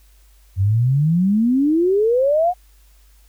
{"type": "exponential sweep", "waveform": "sine", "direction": "up", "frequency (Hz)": [91.4, 740], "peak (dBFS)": -13, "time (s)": [0.56, 2.54], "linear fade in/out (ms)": 50, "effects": ["added 50 Hz sine -48 dBFS peak until 3.28 s", "white hiss -58 dBFS RMS until 3.28 s"]}